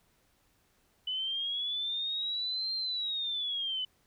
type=linear two-way sweep; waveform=sine; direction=up then down; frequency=2989 to 4186 to 2989 Hz; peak=-31 dBFS; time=1.07-3.85 s; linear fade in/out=5 ms; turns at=2.74 s; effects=pink hiss -70 dBFS RMS until 4.06 s